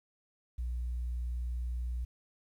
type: tone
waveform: sine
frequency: 60.4 Hz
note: B1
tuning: 38 cents flat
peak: -31 dBFS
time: 0.58-2.05 s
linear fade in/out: 10 ms
effects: tanh soft clip ceiling -30 dBFS + 11-bit